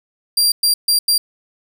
sawtooth tone bursts at uneven times, 4747 Hz, D8, 18 cents sharp, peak -9 dBFS, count 4, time 0.37-0.52 / 0.63-0.74 / 0.88-0.99 / 1.08-1.18 s, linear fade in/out 5 ms, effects 8-bit

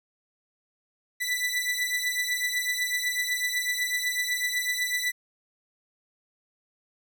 sawtooth beating tone pair, 1975.5 / 1983.5 Hz, B6 / B6, 0 / +7 cents, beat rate 8 Hz, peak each -26 / -25 dBFS, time 1.2-5.12 s, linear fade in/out 20 ms, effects none

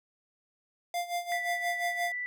square tone with tremolo, 698.5 Hz, F5, in tune, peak -29 dBFS, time 0.94-2.12 s, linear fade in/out 2 ms, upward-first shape sine, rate 5.7 Hz, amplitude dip 80%
sine tone, 1975.5 Hz, B6, in tune, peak -32 dBFS, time 1.32-2.26 s, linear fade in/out 0 ms
effects none

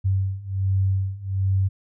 sine beating tone pair, 95.4 / 96.7 Hz, G2 / G2, -47 / -23 cents, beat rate 1.3 Hz, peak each -24 / -22 dBFS, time 0.04-1.69 s, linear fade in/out 20 ms, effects none

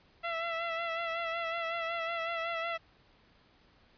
15% pulse tone with vibrato, 668 Hz, E5, 23 cents sharp, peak -26 dBFS, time 0.23-2.78 s, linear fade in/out 20 ms, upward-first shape sine, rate 5.4 Hz, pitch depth 35 cents each way, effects pink hiss -64 dBFS RMS until 3.97 s + resampled to 11025 Hz

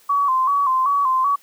sine tone with vibrato, 1085 Hz, C#6, 37 cents flat, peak -15 dBFS, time 0.09-1.36 s, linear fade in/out 10 ms, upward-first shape square, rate 2.6 Hz, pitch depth 74 cents each way, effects white hiss -53 dBFS RMS until 1.42 s + high-pass 200 Hz 12 dB/octave

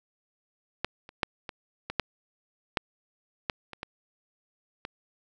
clicks, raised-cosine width 0.3 ms, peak -11 / -29 / -8 / -20 / -17 / -8 / -8 / -11 / -24 / -19 / -19 dBFS, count 11, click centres 0.846 / 1.091 / 1.232 / 1.492 / 1.9 / 1.997 / 2.772 / 3.498 / 3.733 / 3.831 / 4.851 s, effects none

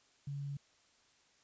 sine tone with quantisation, 141.4 Hz, C#3, 35 cents sharp, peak -38 dBFS, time 0.27-0.57 s, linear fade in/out 5 ms, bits 11, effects white hiss -69 dBFS RMS until 1.43 s + resampled to 16000 Hz

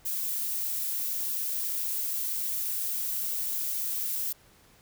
violet noise, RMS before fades -31 dBFS, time 0.05-4.33 s, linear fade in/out 10 ms, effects pink hiss -59 dBFS RMS until 4.81 s

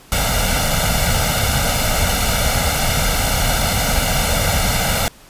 pink noise with comb filter, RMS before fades -17 dBFS, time 0.12-5.08 s, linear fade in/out 0 ms, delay 1.4 ms, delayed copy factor +0.8, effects pink hiss -45 dBFS RMS until 5.29 s + resampled to 32000 Hz

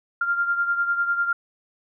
sine beating tone pair, 1393 / 1403 Hz, F6 / F6, -5 / +8 cents, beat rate 10 Hz, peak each -21 / -28 dBFS, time 0.21-1.33 s, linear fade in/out 5 ms, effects none

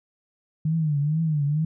sine tone with vibrato, 152.6 Hz, D#3, 33 cents flat, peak -20 dBFS, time 0.65-1.65 s, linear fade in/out 5 ms, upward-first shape triangle, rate 2.2 Hz, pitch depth 140 cents each way, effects none

